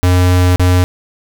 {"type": "tone with dropouts", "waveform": "square", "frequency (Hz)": 90.2, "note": "F#2", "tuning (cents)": -44, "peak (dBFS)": -8, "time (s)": [0.03, 0.84], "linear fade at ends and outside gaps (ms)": 0, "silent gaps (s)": [0.56, 0.596], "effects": []}